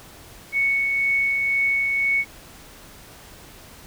sine tone with tremolo, 2217 Hz, C#7, in tune, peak -17 dBFS, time 0.52-2.25 s, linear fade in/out 50 ms, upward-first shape triangle, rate 2 Hz, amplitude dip 30%, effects pink hiss -45 dBFS RMS until 3.86 s

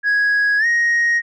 sine tone with pitch glide, 1661.2 to 1875.4 Hz, G#6 to A#6, 0 to +10 cents, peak -11 dBFS, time 0.03-1.22 s, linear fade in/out 50 ms, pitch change +210 cents, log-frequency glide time 0.58-0.66 s, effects tanh soft clip ceiling -12 dBFS

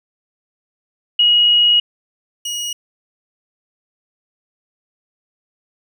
sine / 25% pulse tone pair in turn, 2896 / 2896 Hz, F#7 / F#7, -38 / -38 cents, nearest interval unison, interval 0 cents, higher neither, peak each -9 / -18 dBFS, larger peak first, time 1.19-1.8 / 2.45-2.73 s, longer first, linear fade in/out 5 ms, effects none

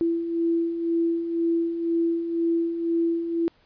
sine beating tone pair, 333.1 / 335.1 Hz, E4 / E4, +18 / +29 cents, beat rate 2 Hz, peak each -30 / -22 dBFS, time 0.01-3.48 s, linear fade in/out 0 ms, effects pink hiss -61 dBFS RMS until 3.65 s + resampled to 11025 Hz

